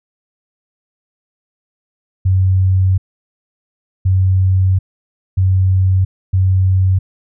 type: tone bursts at uneven times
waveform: sine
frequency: 94 Hz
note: F#2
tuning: 28 cents sharp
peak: -9 dBFS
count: 4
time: 2.25-2.98 / 4.05-4.79 / 5.37-6.05 / 6.33-6.99 s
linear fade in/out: 10 ms
effects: none